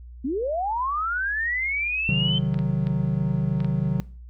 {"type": "linear sweep", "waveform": "sine", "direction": "up", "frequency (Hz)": [239, 3100], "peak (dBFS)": -23, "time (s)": [0.24, 2.39], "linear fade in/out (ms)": 10}
{"type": "chord", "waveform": "triangle", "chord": "C diminished", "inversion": "none", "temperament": "equal with one note detuned", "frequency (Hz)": [132.56, 155.56, 185], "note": ["C3", "Eb3", "Gb3"], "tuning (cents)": [23, 0, 0], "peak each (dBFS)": -23, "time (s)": [2.09, 4], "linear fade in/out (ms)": 0}
{"type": "clicks", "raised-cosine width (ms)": 0.3, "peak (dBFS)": -24, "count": 5, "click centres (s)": [2.543, 2.59, 2.87, 3.604, 3.646]}
{"effects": ["noise-tail reverb RT60 0.4 s tail -20 dB re dry", "added 60 Hz sine -39 dBFS peak until 4.29 s"]}